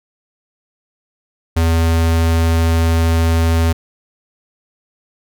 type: tone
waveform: square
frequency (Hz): 82.41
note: E2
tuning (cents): 0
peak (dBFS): -12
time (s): 1.56-3.73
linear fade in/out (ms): 10
effects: none